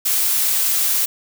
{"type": "noise", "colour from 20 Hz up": "blue", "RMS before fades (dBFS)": -18, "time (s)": [0.05, 1.06], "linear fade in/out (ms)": 10, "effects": []}